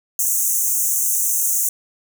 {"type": "high-pass noise", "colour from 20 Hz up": "pink", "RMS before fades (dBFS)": -19, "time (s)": [0.19, 1.69], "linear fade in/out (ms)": 2, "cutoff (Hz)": 6100, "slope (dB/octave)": 96, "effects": []}